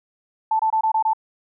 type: tone bursts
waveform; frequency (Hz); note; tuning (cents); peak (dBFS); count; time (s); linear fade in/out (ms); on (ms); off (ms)
sine; 880; A5; 0; -16; 6; 0.51-1.134; 5; 84; 24
effects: none